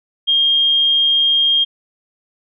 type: tone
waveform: sine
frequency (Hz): 3223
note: G7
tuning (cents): +47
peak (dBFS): -11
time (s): 0.27-1.65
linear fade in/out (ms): 20
effects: none